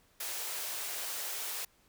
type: high-pass noise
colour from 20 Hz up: white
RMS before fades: -38 dBFS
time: 0.2-1.65 s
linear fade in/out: 5 ms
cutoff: 400 Hz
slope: 24 dB/octave
effects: pink hiss -67 dBFS RMS until 1.88 s